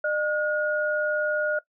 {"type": "tone pair together", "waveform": "sine", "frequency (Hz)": [605.4, 1440], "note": ["D#5", "F#6"], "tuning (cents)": [-48, -47], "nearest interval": "octave + minor third", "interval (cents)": 1501, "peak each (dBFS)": [-25, -25], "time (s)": [0.04, 1.59], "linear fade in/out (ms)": 5, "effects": ["noise-tail reverb RT60 0.1 s tail -19 dB re dry"]}